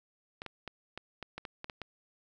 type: clicks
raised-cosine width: 0.3 ms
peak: -24 dBFS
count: 10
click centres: 0.419 / 0.463 / 0.677 / 0.976 / 1.227 / 1.38 / 1.452 / 1.644 / 1.698 / 1.817 s
effects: none